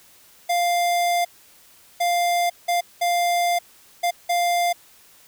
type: tone bursts at uneven times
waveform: square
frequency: 698.5 Hz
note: F5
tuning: in tune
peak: -19 dBFS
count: 6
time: 0.49-1.25 / 2-2.5 / 2.68-2.81 / 3.01-3.59 / 4.03-4.11 / 4.29-4.73 s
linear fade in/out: 10 ms
effects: white hiss -52 dBFS RMS until 5.27 s